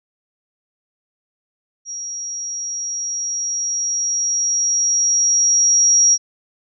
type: tone with level ramp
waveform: sine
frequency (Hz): 5670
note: F8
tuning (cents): +25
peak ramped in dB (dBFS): -26 to -9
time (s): 1.85-6.18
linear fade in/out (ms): 50
effects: none